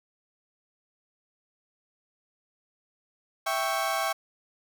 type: chord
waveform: 30% pulse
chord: C# diminished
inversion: first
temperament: equal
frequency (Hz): 659.3 / 784 / 1108.7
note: E5 / G5 / C#6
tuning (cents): 0 / 0 / 0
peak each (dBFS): -28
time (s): 3.46-4.13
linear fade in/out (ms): 10
effects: none